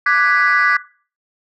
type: chord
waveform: sine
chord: G# half-diminished seventh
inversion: second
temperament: equal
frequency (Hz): 1174.7 / 1480 / 1661.2 / 1975.5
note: D6 / F#6 / G#6 / B6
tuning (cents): 0 / 0 / 0 / 0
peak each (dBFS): -16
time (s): 0.06-0.77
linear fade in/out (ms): 5
effects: noise-tail reverb RT60 0.4 s tail -18 dB re dry + tanh soft clip ceiling -6 dBFS